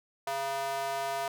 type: tone with high-pass filter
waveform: square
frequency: 137 Hz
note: C#3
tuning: 20 cents flat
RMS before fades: -33 dBFS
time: 0.27-1.28 s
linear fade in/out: 2 ms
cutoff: 740 Hz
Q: 2.9
effects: none